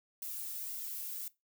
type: noise with flanger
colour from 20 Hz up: violet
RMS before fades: -41 dBFS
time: 0.22-1.28 s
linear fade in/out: 2 ms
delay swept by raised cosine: 1.4 to 2.26 ms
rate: 1.9 Hz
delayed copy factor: +0.55
effects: noise-tail reverb RT60 0.2 s tail -19 dB re dry